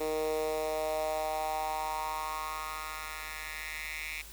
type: tone with high-pass filter sweep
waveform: 10% pulse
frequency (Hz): 155.6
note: D#3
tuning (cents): 0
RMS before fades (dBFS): -35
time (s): 0-4.22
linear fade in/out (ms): 10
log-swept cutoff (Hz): 410 to 2300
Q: 4
effects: added 50 Hz sine -50 dBFS peak until 4.32 s + white hiss -50 dBFS RMS until 4.32 s